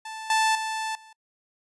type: tone with level steps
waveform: sawtooth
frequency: 880 Hz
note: A5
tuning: in tune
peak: -31 / -16 / -24 / -44 dBFS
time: 0.05-1.13 s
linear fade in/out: 5 ms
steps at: 0.3 / 0.55 / 0.95 s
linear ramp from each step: 2 ms
effects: noise-tail reverb RT60 0.1 s tail -25 dB re dry + resampled to 24000 Hz